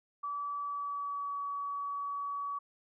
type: tone with pitch glide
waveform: sine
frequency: 1151 to 1135.2 Hz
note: D6 to C#6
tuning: -35 to +41 cents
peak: -34 dBFS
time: 0.23-2.59 s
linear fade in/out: 10 ms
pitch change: -24 cents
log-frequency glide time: 0.57-1.4 s
effects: none